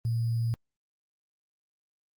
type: tone with sample-and-hold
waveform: sine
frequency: 115.6 Hz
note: A#2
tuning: 14 cents flat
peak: -25 dBFS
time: 0.05-0.54 s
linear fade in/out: 0 ms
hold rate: 4900 Hz
effects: Opus 32 kbps